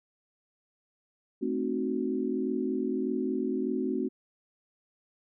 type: chord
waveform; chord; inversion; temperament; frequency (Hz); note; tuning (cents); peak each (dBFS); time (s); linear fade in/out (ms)
sine; A diminished seventh; none; equal with one note detuned; 220 / 261.6 / 306.7 / 370; A3 / C4 / Eb4 / Gb4; 0 / 0 / -25 / 0; -34 / -31 / -36 / -32; 1.41-4.09; 20
effects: none